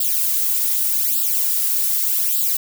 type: noise with flanger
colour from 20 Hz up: violet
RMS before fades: -19 dBFS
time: 0-2.57 s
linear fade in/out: 5 ms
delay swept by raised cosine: 0.24 to 2.74 ms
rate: 0.84 Hz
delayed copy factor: +1
effects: none